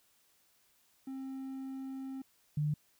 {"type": "tone pair in turn", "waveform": ["triangle", "sine"], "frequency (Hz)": [266.3, 149.46], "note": ["C4", "D3"], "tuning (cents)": [31, 31], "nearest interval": "minor seventh", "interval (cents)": 1000, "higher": "first", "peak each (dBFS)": [-37, -29], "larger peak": "second", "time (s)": [[1.07, 2.22], [2.57, 2.74]], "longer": "first", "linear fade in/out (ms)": 5, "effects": ["white hiss -70 dBFS RMS until 2.99 s"]}